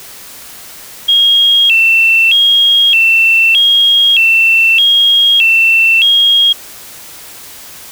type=tone with vibrato; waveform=sine; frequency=2960 Hz; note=F#7; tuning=in tune; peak=-5 dBFS; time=1.08-6.53 s; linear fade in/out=10 ms; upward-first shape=square; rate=0.81 Hz; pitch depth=170 cents each way; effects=white hiss -32 dBFS RMS until 7.91 s